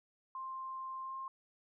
sine tone with pitch glide, 1052 to 1062.4 Hz, C6 to C6, +9 to +26 cents, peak -40 dBFS, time 0.35-1.28 s, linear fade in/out 2 ms, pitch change +17 cents, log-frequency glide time 1.01-1.16 s, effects none

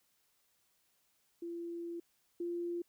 sine tone pair in turn, 340.7 / 345.7 Hz, F4 / F4, -43 / -18 cents, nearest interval unison, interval 25 cents, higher second, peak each -39 / -35 dBFS, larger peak second, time 1.42-2 / 2.4-2.82 s, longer first, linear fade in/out 5 ms, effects white hiss -75 dBFS RMS until 2.88 s

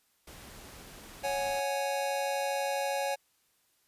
pink noise, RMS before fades -49 dBFS, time 0.27-1.6 s, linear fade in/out 5 ms
square chord, C# suspended fourth, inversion none, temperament just, 554.4 / 739.2 / 831.5 Hz, C#5 / F#5 / G#5, 0 / -2 / +2 cents, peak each -33 / -38 / -35 dBFS, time 1.23-3.16 s, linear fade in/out 20 ms
effects white hiss -71 dBFS RMS until 3.87 s + resampled to 32000 Hz

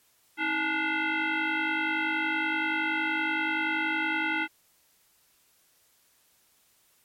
sine tone with frequency modulation, 318.3 Hz, D#4, 39 cents sharp, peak -25 dBFS, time 0.37-4.48 s, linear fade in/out 50 ms, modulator 586 Hz, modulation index 4.1, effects white hiss -65 dBFS RMS until 7.04 s + MP3 64 kbps

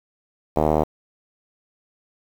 5% pulse tone with low-pass filter, 77.1 Hz, D#2, 15 cents flat, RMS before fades -19 dBFS, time 0.56-0.84 s, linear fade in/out 10 ms, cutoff 730 Hz, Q 1.5, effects 7-bit

